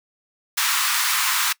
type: high-pass noise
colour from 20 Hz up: pink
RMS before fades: -21 dBFS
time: 0.57-1.53 s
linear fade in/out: 10 ms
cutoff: 980 Hz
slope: 48 dB/octave
effects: noise-tail reverb RT60 0.1 s tail -22 dB re dry